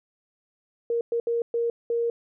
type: tone bursts at uneven times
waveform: sine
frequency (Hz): 468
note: A#4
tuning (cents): +7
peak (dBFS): -22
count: 5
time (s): 0.9-1.01 / 1.12-1.2 / 1.27-1.42 / 1.54-1.7 / 1.9-2.1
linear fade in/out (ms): 2
effects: none